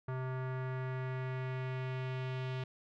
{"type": "tone with low-pass filter sweep", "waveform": "square", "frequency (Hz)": 129.5, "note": "C3", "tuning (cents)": -17, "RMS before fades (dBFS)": -38, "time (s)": [0.08, 2.64], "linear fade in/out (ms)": 5, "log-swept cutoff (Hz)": [1400, 3200], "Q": 1.7, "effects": []}